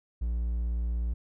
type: tone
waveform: triangle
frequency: 58.27 Hz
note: A#1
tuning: in tune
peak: -25 dBFS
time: 0.21-1.14 s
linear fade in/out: 10 ms
effects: none